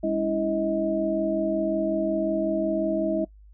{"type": "tone cluster", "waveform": "sine", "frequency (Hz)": [203.7, 281.9, 327.4, 633], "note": ["G#3", "C#4", "E4", "D#5"], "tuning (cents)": [-33, 29, -12, 30], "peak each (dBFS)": [-30, -32, -26, -26], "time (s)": [0.03, 3.25], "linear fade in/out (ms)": 10, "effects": ["noise-tail reverb RT60 0.1 s tail -21 dB re dry", "added 51 Hz sine -47 dBFS peak until 3.53 s"]}